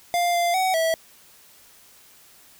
square tone with pitch steps, 699 / 693 / 751 / 652 Hz, F5 / F5 / F#5 / E5, +1 / -14 / +26 / -19 cents, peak -20 dBFS, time 0.14-0.94 s, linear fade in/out 0 ms, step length 200 ms, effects white hiss -52 dBFS RMS until 2.59 s

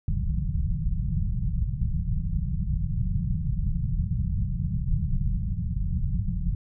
pink low-pass noise, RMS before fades -26 dBFS, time 0.08-6.55 s, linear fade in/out 2 ms, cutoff 190 Hz, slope 96 dB/octave, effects none

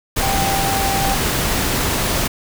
sine tone in noise, 784 Hz, G5, in tune, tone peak -20 dBFS, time 0.22-1.15 s, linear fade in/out 10 ms, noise pink, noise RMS -19 dBFS, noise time 0.16-2.28 s, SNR -4 dB, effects none

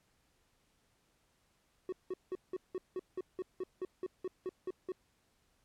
triangle tone bursts, 370 Hz, F#4, in tune, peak -33 dBFS, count 15, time 1.89-4.92 s, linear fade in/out 2 ms, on 34 ms, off 180 ms, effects pink hiss -74 dBFS RMS until 5.64 s + low-pass 12000 Hz 12 dB/octave

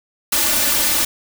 white noise with comb filter, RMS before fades -17 dBFS, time 0.32-1.05 s, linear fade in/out 5 ms, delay 3.4 ms, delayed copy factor +0.95, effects none

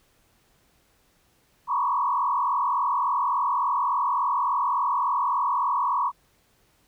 sine tone with frequency modulation, 1045 Hz, C6, 2 cents flat, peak -21 dBFS, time 1.67-6.12 s, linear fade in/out 50 ms, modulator 43.5 Hz, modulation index 2.5, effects pink hiss -64 dBFS RMS until 6.87 s

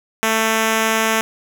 5% pulse tone, 222 Hz, A3, 16 cents sharp, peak -4 dBFS, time 0.23-1.21 s, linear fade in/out 0 ms, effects none

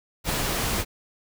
pink noise, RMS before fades -26 dBFS, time 0.24-0.85 s, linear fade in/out 50 ms, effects none

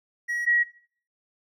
triangle / sine tone pair in turn, 1910 / 1910 Hz, A#6 / A#6, +42 / +42 cents, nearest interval unison, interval 0 cents, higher neither, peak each -24 / -18 dBFS, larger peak second, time 0.28-0.46 / 0.46-0.64 s, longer neither, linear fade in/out 20 ms, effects noise-tail reverb RT60 0.5 s tail -18 dB re dry

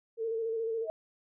sine tone with vibrato, 451.7 Hz, A4, 45 cents sharp, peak -30 dBFS, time 0.17-0.88 s, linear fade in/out 50 ms, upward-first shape square, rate 14 Hz, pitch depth 28 cents each way
sine tone with exponential growth, 640 Hz, D#5, 49 cents sharp, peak -27 dBFS, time 0.8-0.9 s, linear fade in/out 0 ms, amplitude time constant 20 ms
effects none

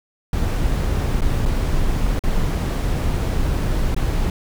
brown noise with dropouts, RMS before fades -19 dBFS, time 0.33-4.3 s, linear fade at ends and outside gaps 2 ms, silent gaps 1.209-1.218 / 1.454-1.458 / 2.193-2.237 / 3.946-3.964 s, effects none

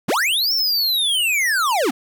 square linear two-way sweep, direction up then down, 92.5 to 5510 to 216 Hz, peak -17 dBFS, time 0.08-1.91 s, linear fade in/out 10 ms, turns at 0.53 s, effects 9-bit

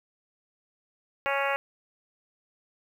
harmonic tone, 277.2 Hz, C#4, in tune, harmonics 2 / 3 / 4 / 5 / 6 / 7 / 8 / 9 / 10, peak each -30 / -32 / -33 / -34 / -35 / -35 / -36 / -37 / -37 dBFS, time 1.26-1.56 s, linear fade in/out 0 ms, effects 9-bit

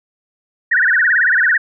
sine tone with vibrato, 1670 Hz, G#6, 9 cents sharp, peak -10 dBFS, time 0.71-1.58 s, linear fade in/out 10 ms, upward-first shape sine, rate 18 Hz, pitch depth 230 cents each way, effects none

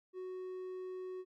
triangle tone, 370 Hz, F#4, in tune, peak -39 dBFS, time 0.13-1.25 s, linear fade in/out 50 ms, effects none

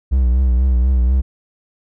triangle tone with vibrato, 63.1 Hz, B1, 38 cents sharp, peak -9 dBFS, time 0.11-1.22 s, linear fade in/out 20 ms, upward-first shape triangle, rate 4.1 Hz, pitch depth 93 cents each way, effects none

